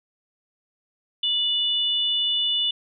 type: tone pair together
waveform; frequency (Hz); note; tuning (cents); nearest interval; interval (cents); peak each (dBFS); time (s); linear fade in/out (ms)
sine; 2935 / 3503; F#7 / A7; -15 / -8; minor third; 307; -23; 1.23-2.71; 5
effects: none